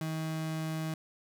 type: tone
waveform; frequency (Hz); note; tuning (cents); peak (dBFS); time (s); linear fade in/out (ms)
35% pulse; 158.9; D#3; +37; -31; 0.01-0.94; 2
effects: none